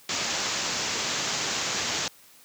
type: low-pass noise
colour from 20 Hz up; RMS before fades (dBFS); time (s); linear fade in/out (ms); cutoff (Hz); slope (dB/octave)
white; -29; 0.09-2.08; 2; 7300; 96
effects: white hiss -54 dBFS RMS until 2.44 s + high-pass 100 Hz 12 dB/octave